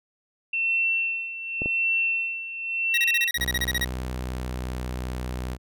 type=tone with tremolo; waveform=sine; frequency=2699 Hz; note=E7; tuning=40 cents sharp; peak=-20 dBFS; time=0.53-3.28 s; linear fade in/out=5 ms; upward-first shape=sine; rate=0.89 Hz; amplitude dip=75%
type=clicks; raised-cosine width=2 ms; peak=-17 dBFS; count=2; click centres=1.619 / 1.659 s
type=tone bursts; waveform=25% pulse; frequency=1900 Hz; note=A#6; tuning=33 cents sharp; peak=-19 dBFS; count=14; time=2.94-3.846 s; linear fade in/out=2 ms; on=35 ms; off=32 ms
type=tone with pitch glide; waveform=sawtooth; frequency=63.1 to 62.56 Hz; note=B1 to B1; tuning=+38 to +23 cents; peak=-25 dBFS; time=3.36-5.58 s; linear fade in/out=50 ms; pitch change=-15 cents; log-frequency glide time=3.93-4.84 s
effects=none